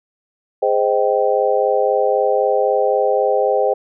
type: chord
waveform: sine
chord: Ab major seventh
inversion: none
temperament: just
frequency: 415.3 / 519.1 / 623 / 778.7 Hz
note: Ab4 / C5 / Eb5 / G5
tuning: 0 / -14 / +2 / -12 cents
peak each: -19 / -17 / -20 / -20 dBFS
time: 0.62-3.74 s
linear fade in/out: 10 ms
effects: none